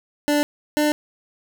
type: tone pair in turn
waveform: 25% pulse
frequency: 293.7 / 299 Hz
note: D4 / D4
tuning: 0 / +31 cents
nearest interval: unison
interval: 31 cents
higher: second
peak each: -13 dBFS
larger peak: neither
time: 0.28-0.43 / 0.77-0.92 s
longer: neither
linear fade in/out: 0 ms
effects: none